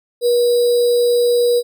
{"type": "tone with sample-and-hold", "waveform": "sine", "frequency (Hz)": 481.7, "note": "B4", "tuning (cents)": -43, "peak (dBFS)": -11, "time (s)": [0.21, 1.63], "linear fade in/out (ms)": 50, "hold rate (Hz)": 4410, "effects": []}